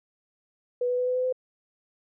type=tone with pitch steps; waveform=sine; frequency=491.7 / 495.4 / 499.1 / 502.9 / 506.7 / 510.5 Hz; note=B4 / B4 / B4 / B4 / B4 / C5; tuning=-8 / +5 / +18 / +31 / +44 / -43 cents; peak=-23 dBFS; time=0.81-1.326 s; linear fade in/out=5 ms; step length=86 ms; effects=none